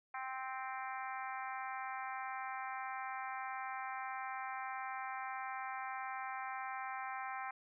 harmonic tone, 261.6 Hz, C4, in tune, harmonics 3 / 4 / 5 / 6 / 7 / 8 / 9, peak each -44 / -46 / -48 / -50 / -51 / -52 / -53 dBFS, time 0.14-7.51 s, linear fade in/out 5 ms, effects none

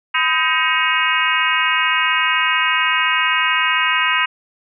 harmonic tone with a mistuned harmonic, 315.7 Hz, D#4, 25 cents sharp, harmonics 3 / 4 / 5 / 6 / 7 / 8 / 9, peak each -22 / -22 / -22 / -22 / -22 / -22 / -22 dBFS, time 0.14-4.26 s, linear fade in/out 10 ms, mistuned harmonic 3, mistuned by +110 cents, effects none

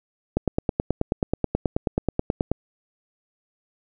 click train, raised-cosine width 2 ms, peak -7 dBFS, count 21, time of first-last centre 0.37-2.516 s, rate 9.32 Hz, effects none

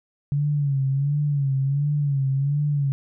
sine tone with vibrato, 140.9 Hz, C#3, 29 cents sharp, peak -19 dBFS, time 0.32-2.92 s, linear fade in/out 0 ms, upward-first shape sine, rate 1.4 Hz, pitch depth 81 cents each way, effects none

